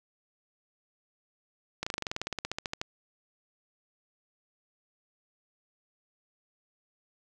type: slowing click train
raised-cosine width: 0.2 ms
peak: -15 dBFS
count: 19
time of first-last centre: 1.83-2.815 s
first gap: 35 ms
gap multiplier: 1.05
effects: none